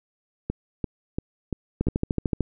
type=two click trains; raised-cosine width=3 ms; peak=-13 / -10 dBFS; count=5 / 9; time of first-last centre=0.5-1.87 / 1.81-2.407 s; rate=2.92 / 13.4 Hz; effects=none